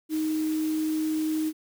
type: tone in noise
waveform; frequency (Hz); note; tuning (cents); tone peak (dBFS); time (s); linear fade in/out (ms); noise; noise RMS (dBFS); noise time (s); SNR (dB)
sine; 312.4; D#4; +7; -24; 0.09-1.53; 50; white; -42; 0.09-1.53; +15
effects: none